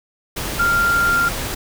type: tone in noise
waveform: sine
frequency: 1391 Hz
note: F6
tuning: 7 cents flat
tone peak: -14 dBFS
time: 0.59-1.29 s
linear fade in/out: 10 ms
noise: pink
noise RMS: -25 dBFS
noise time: 0.36-1.55 s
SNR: +8 dB
effects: none